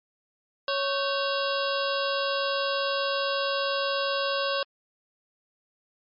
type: harmonic tone with a mistuned harmonic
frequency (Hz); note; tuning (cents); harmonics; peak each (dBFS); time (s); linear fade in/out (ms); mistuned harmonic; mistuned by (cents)
554.4; C#5; 0; 1 / 2 / 3 / 5 / 6 / 7 / 8 / 9; -28 / -31 / -33 / -35 / -36 / -36 / -37 / -38; 0.68-4.63; 2; 3; -130
effects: MP3 48 kbps